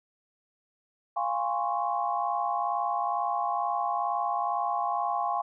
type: chord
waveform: sine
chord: Db major seventh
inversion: first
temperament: equal with one note detuned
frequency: 698.5 / 817.8 / 1046.5 / 1108.7 Hz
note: F5 / Ab5 / C6 / Db6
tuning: 0 / -27 / 0 / 0 cents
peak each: -31 / -30 / -33 / -33 dBFS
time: 1.16-5.42 s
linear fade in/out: 10 ms
effects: none